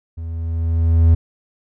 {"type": "tone with level ramp", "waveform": "triangle", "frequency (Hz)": 82.41, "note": "E2", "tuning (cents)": 0, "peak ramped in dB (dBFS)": [-24, -5], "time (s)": [0.17, 1.15], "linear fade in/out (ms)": 10, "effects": []}